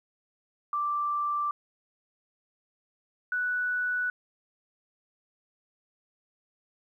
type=tone pair in turn; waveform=sine; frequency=1174.7 / 1480 Hz; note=D6 / F#6; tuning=0 / 0 cents; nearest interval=major third; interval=400 cents; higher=second; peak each=-26 dBFS; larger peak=neither; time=0.73-1.51 / 3.32-4.1 s; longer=neither; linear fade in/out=2 ms; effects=11-bit